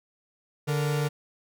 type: tone pair together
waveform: 45% pulse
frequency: 145.8 / 462.9 Hz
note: D3 / A#4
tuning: -12 / -12 cents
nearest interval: octave + minor sixth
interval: 2000 cents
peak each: -25 / -32 dBFS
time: 0.67-1.09 s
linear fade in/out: 20 ms
effects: none